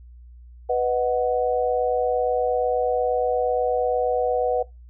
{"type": "chord", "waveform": "sine", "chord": "B major", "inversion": "none", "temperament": "equal", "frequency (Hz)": [493.9, 622.3, 740], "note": ["B4", "D#5", "F#5"], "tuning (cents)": [0, 0, 0], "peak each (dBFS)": [-21, -27, -24], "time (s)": [0.69, 4.63], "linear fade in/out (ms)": 10, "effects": ["noise-tail reverb RT60 0.2 s tail -21 dB re dry", "added 60 Hz sine -42 dBFS peak until 4.89 s"]}